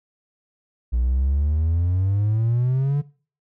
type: exponential sweep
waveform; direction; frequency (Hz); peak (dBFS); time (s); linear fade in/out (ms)
triangle; up; 58.27 to 146.83; -15; 0.92-3.02; 20
effects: noise-tail reverb RT60 0.4 s tail -21 dB re dry + tanh soft clip ceiling -11 dBFS